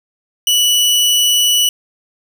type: tone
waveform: sawtooth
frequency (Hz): 2953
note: F#7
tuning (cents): -4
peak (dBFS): -7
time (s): 0.47-1.69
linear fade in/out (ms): 2
effects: none